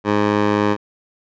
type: tone with band-pass filter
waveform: 15% pulse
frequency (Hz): 103.9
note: G#2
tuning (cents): +1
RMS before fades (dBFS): -17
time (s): 0.04-0.77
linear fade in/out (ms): 50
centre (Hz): 750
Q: 0.61
effects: resampled to 16000 Hz